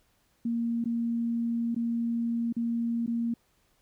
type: tone with dropouts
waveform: sine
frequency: 233.1 Hz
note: A#3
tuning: in tune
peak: -26 dBFS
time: 0.45-3.34 s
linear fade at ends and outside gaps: 5 ms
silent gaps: 0.842-0.856 / 1.747-1.762 / 2.526-2.565 / 3.063-3.076 s
effects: pink hiss -69 dBFS RMS until 3.81 s